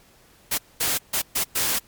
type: noise bursts at uneven times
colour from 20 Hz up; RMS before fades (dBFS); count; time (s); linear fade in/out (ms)
white; -23; 5; 0.51-0.58 / 0.8-0.98 / 1.13-1.22 / 1.35-1.44 / 1.55-1.79; 10
effects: pink hiss -55 dBFS RMS until 1.87 s + MP3 96 kbps